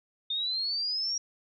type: exponential sweep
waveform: sine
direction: up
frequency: 3623 to 5690 Hz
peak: -28 dBFS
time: 0.3-1.18 s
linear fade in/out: 5 ms
effects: none